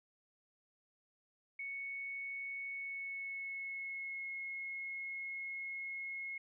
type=tone with pitch glide; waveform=sine; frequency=2217 to 2168 Hz; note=C#7 to C#7; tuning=0 to -39 cents; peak=-40 dBFS; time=1.59-6.38 s; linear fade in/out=5 ms; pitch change=-39 cents; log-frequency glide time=2.71-4.3 s; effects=none